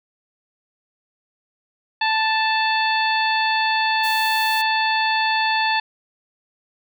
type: harmonic tone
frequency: 880 Hz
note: A5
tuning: in tune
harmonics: 1 / 2 / 3 / 4 / 5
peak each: -20 / -23 / -25 / -28 / -28 dBFS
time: 2.01-5.8 s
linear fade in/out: 5 ms
type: noise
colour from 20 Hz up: blue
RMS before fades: -33 dBFS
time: 4.03-4.62 s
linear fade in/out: 10 ms
effects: none